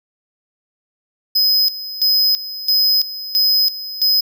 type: tone with tremolo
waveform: square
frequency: 5050 Hz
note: D#8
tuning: 25 cents sharp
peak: -12 dBFS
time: 1.35-4.21 s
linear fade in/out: 10 ms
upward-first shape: square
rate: 1.5 Hz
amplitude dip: 80%
effects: none